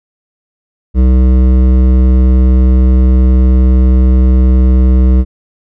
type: tone with hard clipping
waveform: triangle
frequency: 63.6 Hz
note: C2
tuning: 48 cents flat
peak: -6 dBFS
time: 0.94-5.25 s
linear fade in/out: 50 ms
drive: 16 dB
effects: none